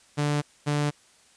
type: tone pair in turn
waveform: sawtooth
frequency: 146.83 / 146.83 Hz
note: D3 / D3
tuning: 0 / 0 cents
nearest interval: unison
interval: 0 cents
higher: neither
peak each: -19 dBFS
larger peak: neither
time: 0.17-0.42 / 0.66-0.91 s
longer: neither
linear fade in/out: 20 ms
effects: white hiss -58 dBFS RMS until 1.36 s + resampled to 22050 Hz